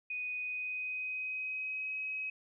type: tone with pitch glide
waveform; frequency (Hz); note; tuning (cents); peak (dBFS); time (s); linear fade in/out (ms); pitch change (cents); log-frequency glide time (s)
sine; 2489 to 2543; D#7 to D#7; 0 to +37; -35; 0.1-2.3; 5; +37; 0.38-1.95
effects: none